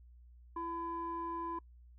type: tone with low-pass filter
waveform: square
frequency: 336 Hz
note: E4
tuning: 33 cents sharp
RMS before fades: -40 dBFS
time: 0.56-1.59 s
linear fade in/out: 5 ms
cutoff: 1100 Hz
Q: 8.5
effects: noise-tail reverb RT60 0.1 s tail -26 dB re dry + added 60 Hz sine -55 dBFS peak until 1.98 s